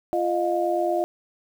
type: tone cluster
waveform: sine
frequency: 346.1 / 619 / 708 Hz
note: F4 / D#5 / F5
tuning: -16 / -9 / +23 cents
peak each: -25 dBFS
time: 0.13-1.04 s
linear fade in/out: 0 ms
effects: 8-bit